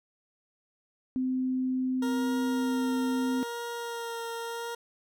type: tone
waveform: sine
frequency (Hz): 257.6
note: C4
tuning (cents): -27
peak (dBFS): -26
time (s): 1.16-3.43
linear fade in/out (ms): 0
type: tone with vibrato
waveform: 20% pulse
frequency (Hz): 467.2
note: A#4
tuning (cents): +4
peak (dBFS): -29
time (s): 2.02-4.75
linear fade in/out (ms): 5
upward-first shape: sine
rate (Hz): 0.77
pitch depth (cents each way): 17
effects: none